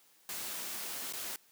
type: noise with dropouts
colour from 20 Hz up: white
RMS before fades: -40 dBFS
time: 0.29-1.36 s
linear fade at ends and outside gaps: 1 ms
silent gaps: 1.125-1.135 s
effects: white hiss -65 dBFS RMS until 1.51 s + high-pass 150 Hz 12 dB/octave